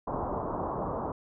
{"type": "low-pass noise", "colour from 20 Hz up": "white", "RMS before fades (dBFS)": -33, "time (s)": [0.07, 1.12], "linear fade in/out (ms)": 5, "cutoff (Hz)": 1100, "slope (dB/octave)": 48, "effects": []}